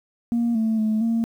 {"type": "tone with pitch steps", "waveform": "sine", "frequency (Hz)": [235, 222, 217, 228.8], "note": ["A#3", "A3", "A3", "A#3"], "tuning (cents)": [14, 16, -24, -32], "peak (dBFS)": -17, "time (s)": [0.32, 1.24], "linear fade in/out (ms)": 0, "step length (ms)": 230, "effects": ["tanh soft clip ceiling -16 dBFS", "9-bit"]}